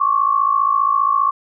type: tone pair together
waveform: sine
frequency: 1089 / 1144 Hz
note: C#6 / D6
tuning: -31 / -46 cents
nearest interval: minor second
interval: 85 cents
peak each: -16 dBFS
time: 0-1.31 s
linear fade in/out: 10 ms
effects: none